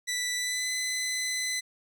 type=tone with pitch glide; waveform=15% pulse; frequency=1975.5 to 2017 Hz; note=B6 to B6; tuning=0 to +36 cents; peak=-22 dBFS; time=0.07-1.61 s; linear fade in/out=20 ms; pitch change=+36 cents; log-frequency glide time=0.36-0.7 s; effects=none